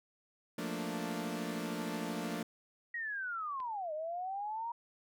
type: chord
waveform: sawtooth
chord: Bb major seventh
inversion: second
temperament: equal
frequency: 174.61 / 220 / 233.1 / 293.7 Hz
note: F3 / A3 / Bb3 / D4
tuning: 0 / 0 / 0 / 0 cents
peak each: -38 dBFS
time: 0.58-2.43 s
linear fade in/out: 5 ms
type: linear two-way sweep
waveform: sine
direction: down then up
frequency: 1914 to 602 to 951 Hz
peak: -36 dBFS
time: 2.94-4.72 s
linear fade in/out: 5 ms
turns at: 3.93 s
type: click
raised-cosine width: 0.3 ms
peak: -37 dBFS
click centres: 3.602 s
effects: none